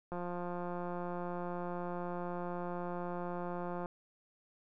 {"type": "click train", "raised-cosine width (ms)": 1, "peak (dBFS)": -27, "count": 659, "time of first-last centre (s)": [0.12, 3.859], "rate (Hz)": 176, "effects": []}